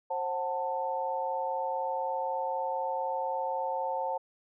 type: chord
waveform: sine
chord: F# diminished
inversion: second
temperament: just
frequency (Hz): 532.8 / 740 / 888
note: C5 / F#5 / A5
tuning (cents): +31 / 0 / +16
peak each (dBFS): -34 / -36 / -32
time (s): 0.1-4.18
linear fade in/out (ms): 10
effects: none